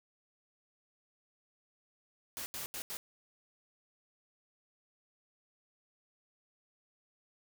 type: noise bursts at uneven times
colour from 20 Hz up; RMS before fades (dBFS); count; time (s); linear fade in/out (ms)
white; -41; 4; 2.37-2.46 / 2.54-2.66 / 2.74-2.82 / 2.9-2.97; 0
effects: none